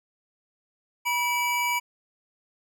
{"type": "tone pair together", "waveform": "square", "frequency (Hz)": [968, 2302], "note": ["B5", "D7"], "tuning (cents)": [-35, -35], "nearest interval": "octave + minor third", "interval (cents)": 1500, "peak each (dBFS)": -27, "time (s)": [1.05, 1.8], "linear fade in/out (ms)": 20, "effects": []}